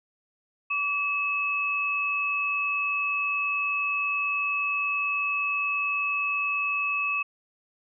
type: tone pair together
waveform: sine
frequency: 1148.7 / 2590 Hz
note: D6 / E7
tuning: -39 / -31 cents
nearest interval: octave + major second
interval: 1408 cents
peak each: -31 / -25 dBFS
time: 0.7-7.23 s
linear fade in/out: 10 ms
effects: none